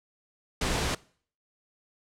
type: noise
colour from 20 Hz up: pink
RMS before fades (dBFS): -28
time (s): 0.61-0.95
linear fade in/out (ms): 5
effects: noise-tail reverb RT60 0.5 s tail -22 dB re dry + low-pass 8000 Hz 12 dB/octave